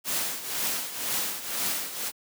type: noise with tremolo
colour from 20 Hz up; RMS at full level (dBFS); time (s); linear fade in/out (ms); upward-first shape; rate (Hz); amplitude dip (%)
white; -27; 0.04-2.12; 50; triangle; 2; 75
effects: high-pass 150 Hz 12 dB/octave